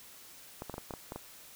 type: clicks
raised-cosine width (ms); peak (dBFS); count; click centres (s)
1; -25; 8; 0.621 / 0.697 / 0.741 / 0.781 / 0.908 / 0.938 / 1.121 / 1.16
effects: white hiss -53 dBFS RMS until 1.55 s